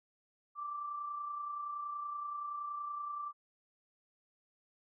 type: tone with amplitude modulation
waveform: sine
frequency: 1172 Hz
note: D6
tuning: 4 cents flat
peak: -36 dBFS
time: 0.55-3.33 s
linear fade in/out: 50 ms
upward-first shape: sine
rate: 30.6 Hz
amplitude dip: 40%
effects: none